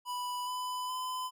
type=tone with pitch steps; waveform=square; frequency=987.8 / 1001 / 1014.4 Hz; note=B5 / B5 / B5; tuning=0 / +23 / +46 cents; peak=-35 dBFS; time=0.05-1.31 s; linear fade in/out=50 ms; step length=420 ms; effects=none